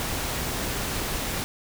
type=noise; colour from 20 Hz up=pink; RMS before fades=-29 dBFS; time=0-1.44 s; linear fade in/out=0 ms; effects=none